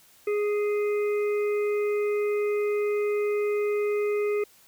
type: harmonic tone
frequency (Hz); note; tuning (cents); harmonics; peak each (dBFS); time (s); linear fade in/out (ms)
415.3; G#4; 0; 1 / 3 / 5 / 6; -23 / -39 / -39 / -42; 0.27-4.44; 5
effects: white hiss -57 dBFS RMS until 4.67 s